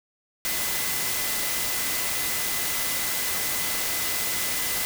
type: tone in noise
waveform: sine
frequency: 2019 Hz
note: B6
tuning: 38 cents sharp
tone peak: -36 dBFS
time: 0.45-4.85 s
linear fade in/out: 0 ms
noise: white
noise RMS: -27 dBFS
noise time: 0.45-4.85 s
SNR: -12 dB
effects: none